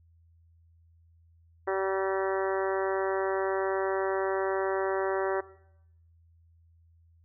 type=harmonic tone with a mistuned harmonic; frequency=192.1 Hz; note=G3; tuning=35 cents flat; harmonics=2 / 3 / 4 / 5 / 6 / 7 / 8 / 9 / 10; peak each=-29 / -33 / -35 / -37 / -39 / -40 / -41 / -42 / -43 dBFS; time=1.67-5.41 s; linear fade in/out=10 ms; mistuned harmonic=9; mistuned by=+20 cents; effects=noise-tail reverb RT60 0.8 s tail -19 dB re dry + added 83 Hz sine -58 dBFS peak until 7.24 s